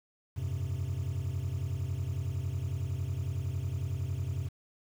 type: chord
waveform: triangle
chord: F suspended second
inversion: none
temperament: just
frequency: 87.31 / 98.22 / 130.96 Hz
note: F2 / G2 / C3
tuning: 0 / +4 / +2 cents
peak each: -33 dBFS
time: 0.36-4.49 s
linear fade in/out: 20 ms
effects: tanh soft clip ceiling -23 dBFS + 9-bit